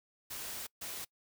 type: noise bursts at uneven times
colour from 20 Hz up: white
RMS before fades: -42 dBFS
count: 2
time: 0.3-0.67 / 0.81-1.05 s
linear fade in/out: 10 ms
effects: noise-tail reverb RT60 0.1 s tail -24 dB re dry